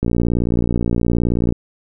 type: click train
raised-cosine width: 3 ms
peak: -5 dBFS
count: 89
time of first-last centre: 0.03-1.524 s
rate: 58.9 Hz
effects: none